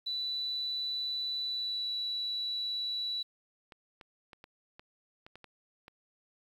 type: tone with pitch glide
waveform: sine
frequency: 3971 to 3939 Hz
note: B7 to B7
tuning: +9 to -5 cents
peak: -32 dBFS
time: 0.06-3.23 s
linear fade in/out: 10 ms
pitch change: -14 cents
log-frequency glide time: 1.46-1.89 s
type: clicks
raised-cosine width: 0.3 ms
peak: -33 dBFS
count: 9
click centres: 3.722 / 4.012 / 4.332 / 4.441 / 4.795 / 5.265 / 5.356 / 5.443 / 5.881 s
effects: 10-bit